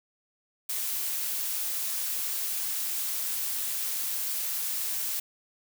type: noise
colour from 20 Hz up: blue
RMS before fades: -31 dBFS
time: 0.69-5.2 s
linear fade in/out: 5 ms
effects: none